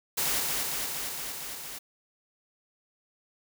white noise with echo, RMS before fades -28 dBFS, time 0.17-0.41 s, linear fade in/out 10 ms, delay 230 ms, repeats 6, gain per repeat -2 dB, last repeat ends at 1.79 s, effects none

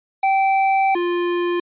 square tone pair in turn, 776 / 349.7 Hz, G5 / F4, -18 / +2 cents, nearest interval octave + major second, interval 1380 cents, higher first, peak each -15 / -19 dBFS, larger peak first, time 0.23-0.95 / 0.95-1.6 s, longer first, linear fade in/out 5 ms, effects resampled to 8000 Hz

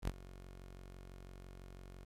sawtooth tone with ADSR envelope, 46 Hz, F#1, 9 cents flat, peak -29 dBFS, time 0.02-2.05 s, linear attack 55 ms, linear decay 40 ms, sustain -18 dB, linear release 10 ms, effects resampled to 32000 Hz + 11-bit

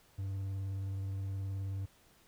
triangle tone with vibrato, 97.1 Hz, G2, 16 cents flat, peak -33 dBFS, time 0.18-1.86 s, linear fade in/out 10 ms, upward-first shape sine, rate 19 Hz, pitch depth 20 cents each way, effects pink hiss -65 dBFS RMS until 2.27 s

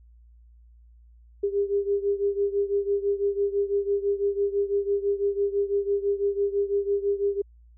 sine beating tone pair, 400.2 / 406.2 Hz, G4 / G#4, +36 / -38 cents, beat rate 6 Hz, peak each -24 / -27 dBFS, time 1.43-7.42 s, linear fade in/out 10 ms, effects added 58 Hz sine -50 dBFS peak until 7.77 s

